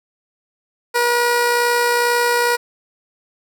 15% pulse tone with amplitude modulation, 480 Hz, B4, 49 cents flat, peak -7 dBFS, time 0.94-2.57 s, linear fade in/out 20 ms, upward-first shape sine, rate 62.2 Hz, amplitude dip 25%, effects none

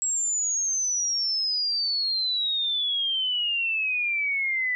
sine exponential sweep, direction down, 7710 to 1975.5 Hz, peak -23 dBFS, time 0.02-4.75 s, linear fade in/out 0 ms, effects none

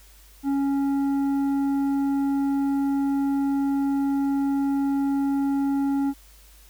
sine tone with tanh clipping, 277.2 Hz, C#4, in tune, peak -22 dBFS, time 0.43-6.14 s, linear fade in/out 50 ms, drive 8 dB, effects added 50 Hz sine -50 dBFS peak until 6.69 s + white hiss -54 dBFS RMS until 6.69 s

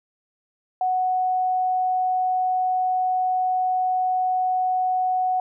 sine tone, 740 Hz, F#5, in tune, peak -19 dBFS, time 0.81-5.4 s, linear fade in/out 2 ms, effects none

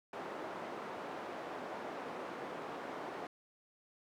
white band-pass noise, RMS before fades -44 dBFS, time 0.13-3.27 s, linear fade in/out 2 ms, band 270 to 880 Hz, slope 12 dB/octave, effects none

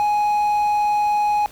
triangle tone, 834 Hz, G#5, 7 cents sharp, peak -14 dBFS, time 0-1.46 s, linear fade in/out 0 ms, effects pink hiss -45 dBFS RMS until 1.51 s

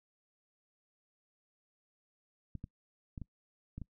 clicks, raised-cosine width 5 ms, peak -30 dBFS, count 6, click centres 2.553 / 2.641 / 3.178 / 3.217 / 3.78 / 3.817 s, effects noise-tail reverb RT60 0.1 s tail -24 dB re dry

